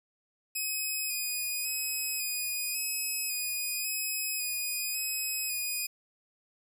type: tone with vibrato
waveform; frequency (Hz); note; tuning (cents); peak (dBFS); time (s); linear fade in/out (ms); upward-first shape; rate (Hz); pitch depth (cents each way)
5% pulse; 2512; D#7; +16; -22; 0.55-5.87; 10; square; 0.91; 26
effects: 10-bit